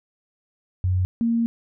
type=tone pair in turn; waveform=sine; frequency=91.9 / 231.6 Hz; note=F#2 / A#3; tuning=-11 / -11 cents; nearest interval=octave + major third; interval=1600 cents; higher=second; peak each=-18 dBFS; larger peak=neither; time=0.84-1.05 / 1.21-1.46 s; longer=second; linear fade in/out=0 ms; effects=none